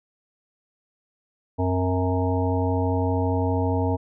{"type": "harmonic tone with a mistuned harmonic", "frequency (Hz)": 92.5, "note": "F#2", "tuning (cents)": 0, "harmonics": [1, 3, 5, 7, 9, 10], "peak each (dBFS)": [-23, -26, -28, -31, -32, -33], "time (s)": [1.58, 3.97], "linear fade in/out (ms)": 20, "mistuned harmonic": 3, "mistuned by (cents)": -64, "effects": []}